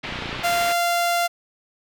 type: low-pass noise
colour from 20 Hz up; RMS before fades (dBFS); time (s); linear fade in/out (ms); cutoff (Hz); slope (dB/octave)
white; -32; 0.03-0.73; 10; 3500; 24
type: clicks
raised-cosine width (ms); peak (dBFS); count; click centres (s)
3; -22; 10; 0.091 / 0.124 / 0.158 / 0.189 / 0.223 / 0.258 / 0.293 / 0.329 / 0.362 / 0.394
type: tone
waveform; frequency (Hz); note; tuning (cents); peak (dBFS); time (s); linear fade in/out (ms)
sawtooth; 693; F5; -14; -15; 0.43-1.28; 20
effects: none